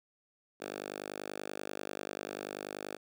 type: tone with high-pass filter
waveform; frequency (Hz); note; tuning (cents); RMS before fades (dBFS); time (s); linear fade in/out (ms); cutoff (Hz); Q
5% pulse; 50.3; G1; +45; -42; 0.6-2.97; 10; 370; 0.95
effects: none